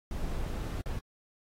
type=noise with dropouts; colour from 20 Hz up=brown; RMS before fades=-34 dBFS; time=0.11-0.99 s; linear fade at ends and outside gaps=2 ms; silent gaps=0.813-0.858 s; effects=AAC 48 kbps